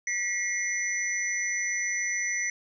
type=tone cluster; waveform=sine; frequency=1937 / 2130 / 5970 Hz; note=B6 / C7 / F#8; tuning=-34 / +30 / +15 cents; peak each=-31 dBFS; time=0.07-2.5 s; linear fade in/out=2 ms; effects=none